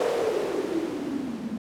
violet noise with low-pass filter sweep, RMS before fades -28 dBFS, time 0-1.58 s, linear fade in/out 5 ms, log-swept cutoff 510 to 220 Hz, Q 7.4, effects none

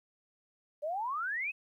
sine exponential sweep, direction up, 571 to 2626 Hz, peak -32 dBFS, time 0.82-1.52 s, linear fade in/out 20 ms, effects 12-bit

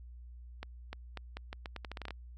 accelerating click train, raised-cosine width 0.3 ms, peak -25 dBFS, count 14, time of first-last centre 0.63-2.107 s, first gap 300 ms, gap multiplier 0.81, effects added 60 Hz sine -47 dBFS peak until 2.37 s

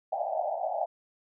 white band-pass noise, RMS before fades -31 dBFS, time 0.12-0.86 s, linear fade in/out 10 ms, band 590 to 810 Hz, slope 96 dB/octave, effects none

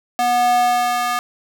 square tone with high-pass filter sweep, 243.3 Hz, B3, 26 cents flat, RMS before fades -17 dBFS, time 0.19-1.19 s, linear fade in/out 0 ms, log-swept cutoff 600 to 1000 Hz, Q 3.7, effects none

